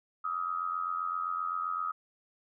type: tone with amplitude modulation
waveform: sine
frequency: 1265 Hz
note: D#6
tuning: 28 cents sharp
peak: -27 dBFS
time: 0.24-1.92 s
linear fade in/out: 10 ms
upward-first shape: sine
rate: 87.7 Hz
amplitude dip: 80%
effects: none